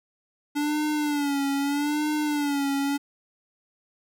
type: tone with vibrato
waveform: square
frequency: 289.9 Hz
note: D4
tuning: 22 cents flat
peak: -24 dBFS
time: 0.55-2.98 s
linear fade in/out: 20 ms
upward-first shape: sine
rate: 0.8 Hz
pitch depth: 75 cents each way
effects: none

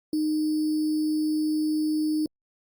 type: tone with sample-and-hold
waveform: sine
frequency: 307.7 Hz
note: D#4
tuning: 19 cents flat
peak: -22 dBFS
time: 0.13-2.26 s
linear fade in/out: 2 ms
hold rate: 4900 Hz
effects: Opus 48 kbps

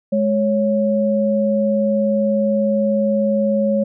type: tone pair together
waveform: sine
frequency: 210 / 553.4 Hz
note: G#3 / C#5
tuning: +19 / -3 cents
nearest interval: octave + perfect fourth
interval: 1678 cents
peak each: -17 dBFS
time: 0.12-3.84 s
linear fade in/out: 10 ms
effects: none

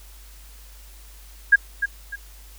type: tone with echo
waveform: sine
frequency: 1630 Hz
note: G#6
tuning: 33 cents flat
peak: -8 dBFS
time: 1.52-1.56 s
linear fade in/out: 10 ms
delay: 300 ms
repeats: 2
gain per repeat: -10 dB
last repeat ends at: 2.16 s
effects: added 50 Hz sine -43 dBFS peak until 2.58 s + white hiss -50 dBFS RMS until 2.58 s

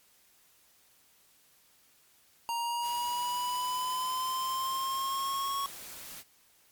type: linear sweep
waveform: square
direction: up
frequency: 932.3 to 1108.7 Hz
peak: -31 dBFS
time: 2.49-5.66 s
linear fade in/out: 0 ms
type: noise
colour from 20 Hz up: white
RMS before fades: -45 dBFS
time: 2.81-6.24 s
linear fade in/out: 50 ms
effects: white hiss -64 dBFS RMS until 6.71 s + MP3 96 kbps

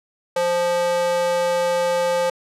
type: tone with high-pass filter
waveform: square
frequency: 174.61 Hz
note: F3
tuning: in tune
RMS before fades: -20 dBFS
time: 0.36-2.3 s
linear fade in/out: 5 ms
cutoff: 600 Hz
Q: 5.1
effects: low-pass 11000 Hz 12 dB/octave

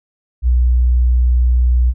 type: tone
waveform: sine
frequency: 61.3 Hz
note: B1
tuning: 12 cents flat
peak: -9 dBFS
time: 0.42-1.94 s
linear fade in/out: 50 ms
effects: none

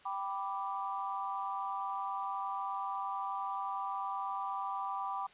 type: chord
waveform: sine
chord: G major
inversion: none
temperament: equal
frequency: 784 / 987.8 / 1174.7 Hz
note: G5 / B5 / D6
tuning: 0 / 0 / 0 cents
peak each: -39 / -39 / -39 dBFS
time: 0.05-5.27 s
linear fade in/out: 10 ms
effects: white hiss -60 dBFS RMS until 5.33 s + resampled to 8000 Hz

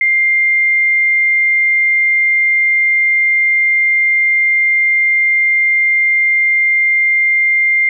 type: tone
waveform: sine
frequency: 2100 Hz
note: C7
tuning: 6 cents sharp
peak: -9 dBFS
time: 0.01-7.89 s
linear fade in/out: 2 ms
effects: none

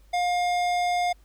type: tone with tanh clipping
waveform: sine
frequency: 710 Hz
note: F5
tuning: 28 cents sharp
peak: -24 dBFS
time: 0.13-1.13 s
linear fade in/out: 10 ms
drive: 18 dB
effects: added 50 Hz sine -52 dBFS peak until 1.24 s + pink hiss -64 dBFS RMS until 1.24 s

